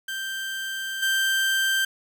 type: tone with level steps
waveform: 30% pulse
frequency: 1568 Hz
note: G6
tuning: in tune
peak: -26 / -18 dBFS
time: 0.08-1.85 s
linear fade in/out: 5 ms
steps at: 1.02 s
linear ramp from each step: 10 ms
effects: 8-bit